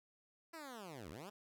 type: linear two-way sweep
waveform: 10% pulse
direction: down then up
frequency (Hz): 340 to 68.7 to 217.3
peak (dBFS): -40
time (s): 0.53-1.3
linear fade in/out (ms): 10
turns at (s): 1.1
effects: none